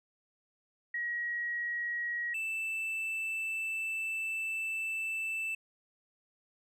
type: tone pair in turn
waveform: sine / triangle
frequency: 1902 / 2648 Hz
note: A#6 / E7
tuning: +34 / +7 cents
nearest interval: tritone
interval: 573 cents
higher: second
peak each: -32 / -31 dBFS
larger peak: second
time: 0.94-2.34 / 2.34-5.55 s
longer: second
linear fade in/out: 5 ms
effects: none